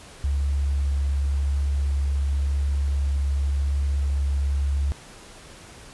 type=tone with vibrato; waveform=sine; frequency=70 Hz; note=C#2; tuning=18 cents sharp; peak=-20 dBFS; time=0.24-4.92 s; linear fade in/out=0 ms; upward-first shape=triangle; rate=0.92 Hz; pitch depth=9 cents each way; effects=pink hiss -45 dBFS RMS until 5.93 s + resampled to 24000 Hz